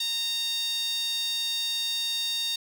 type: tone with high-pass filter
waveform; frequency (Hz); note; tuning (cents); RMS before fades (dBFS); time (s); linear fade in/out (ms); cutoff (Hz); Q
sawtooth; 923; A#5; -17; -29; 0-2.56; 5; 3900; 6.8
effects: none